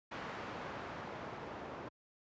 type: noise with low-pass filter sweep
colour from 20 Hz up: white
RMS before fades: -45 dBFS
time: 0.11-1.89 s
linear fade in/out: 10 ms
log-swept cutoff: 1500 to 900 Hz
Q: 0.74
effects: high-pass 80 Hz 12 dB/octave + resampled to 16000 Hz